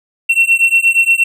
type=beating tone pair; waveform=triangle; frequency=2711 / 2719.5 Hz; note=E7 / F7; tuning=+48 / -47 cents; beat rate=8.5 Hz; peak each=-10 / -10 dBFS; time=0.29-1.24 s; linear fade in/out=10 ms; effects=none